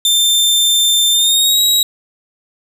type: tone with pitch glide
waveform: sawtooth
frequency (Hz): 3578 to 3835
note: A7 to A#7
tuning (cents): +28 to +48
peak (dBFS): -7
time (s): 0.05-1.83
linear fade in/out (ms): 2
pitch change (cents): +120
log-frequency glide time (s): 1.12-1.6
effects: none